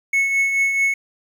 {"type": "tone with tremolo", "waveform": "triangle", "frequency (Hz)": 2200, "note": "C#7", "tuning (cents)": -14, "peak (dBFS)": -12, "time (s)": [0.13, 0.94], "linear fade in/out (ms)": 5, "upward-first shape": "triangle", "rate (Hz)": 4.6, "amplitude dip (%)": 50, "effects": ["8-bit"]}